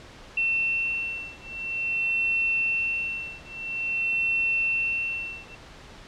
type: beating tone pair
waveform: sine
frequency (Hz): 2700 / 2700.49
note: E7 / E7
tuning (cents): +41 / +41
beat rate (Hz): 0.49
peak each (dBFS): -27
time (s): 0.37-5.55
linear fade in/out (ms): 5
effects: pink hiss -46 dBFS RMS until 6.07 s + low-pass 5000 Hz 12 dB/octave